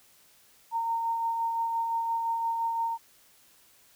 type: tone with tremolo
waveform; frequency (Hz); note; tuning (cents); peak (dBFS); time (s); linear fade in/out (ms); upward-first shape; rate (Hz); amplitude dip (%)
sine; 918; A#5; -27; -25; 0.71-2.98; 50; sine; 5.8; 30
effects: white hiss -60 dBFS RMS until 3.95 s